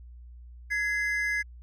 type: tone pair together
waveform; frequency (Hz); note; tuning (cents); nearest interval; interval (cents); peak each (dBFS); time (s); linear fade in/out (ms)
triangle; 1674 / 2059; G#6 / C7; +13 / -28; major third; 359; -27; 0.7-1.43; 20
effects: added 60 Hz sine -44 dBFS peak until 1.62 s